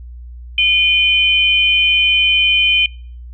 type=tone pair together; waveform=sine; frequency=2434 / 3067 Hz; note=D#7 / G7; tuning=-39 / -38 cents; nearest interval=major third; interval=401 cents; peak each=-13 dBFS; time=0.58-2.86 s; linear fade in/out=2 ms; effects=noise-tail reverb RT60 0.5 s tail -26 dB re dry + added 60 Hz sine -30 dBFS peak until 3.33 s